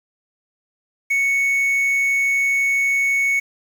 triangle tone with quantisation, 2217 Hz, C#7, in tune, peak -14 dBFS, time 1.1-3.4 s, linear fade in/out 10 ms, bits 7, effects none

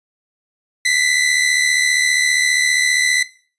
sawtooth tone pair together, 1973 / 2048 Hz, B6 / C7, -2 / -38 cents, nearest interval minor second, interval 64 cents, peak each -13 dBFS, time 0.85-3.23 s, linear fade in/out 5 ms, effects noise-tail reverb RT60 0.4 s tail -17 dB re dry + resampled to 22050 Hz

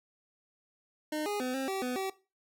25% pulse tone with pitch steps, 305.6 / 412.5 / 253.7 / 266.8 / 385.2 / 250.2 / 383.7 Hz, D#4 / G#4 / B3 / C4 / G4 / B3 / G4, -31 / -12 / +47 / +34 / -30 / +23 / -37 cents, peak -28 dBFS, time 1.12-2.1 s, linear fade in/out 5 ms, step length 140 ms, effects noise-tail reverb RT60 0.3 s tail -19 dB re dry

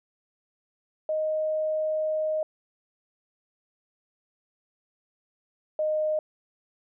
sine tone pair in turn, 622.3 / 616.9 Hz, D#5 / D#5, 0 / -15 cents, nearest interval unison, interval 15 cents, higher first, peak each -24 / -23 dBFS, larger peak second, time 1.09-2.43 / 5.79-6.19 s, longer first, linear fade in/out 2 ms, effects none

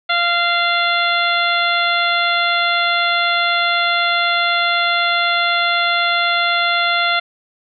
harmonic tone, 692 Hz, F5, 16 cents flat, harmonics 1 / 2 / 3 / 4 / 5 / 6, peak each -21 / -18 / -20 / -25 / -21 / -27 dBFS, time 0.09-7.2 s, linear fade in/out 10 ms, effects none

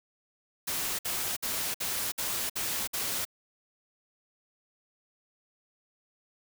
white noise bursts, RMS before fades -32 dBFS, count 7, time 0.67-3.252 s, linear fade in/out 10 ms, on 320 ms, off 57 ms, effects none

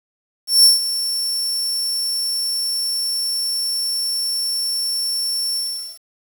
sawtooth tone with ADSR envelope, 5430 Hz, F8, 50 cents flat, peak -4 dBFS, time 0.47-6 s, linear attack 170 ms, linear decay 150 ms, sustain -13 dB, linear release 440 ms, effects 7-bit

